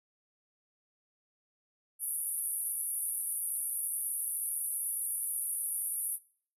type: band-pass noise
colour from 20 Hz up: white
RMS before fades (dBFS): -35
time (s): 1.99-6.19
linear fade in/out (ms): 50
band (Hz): 9500 to 12000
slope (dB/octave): 96
effects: noise-tail reverb RT60 0.5 s tail -21 dB re dry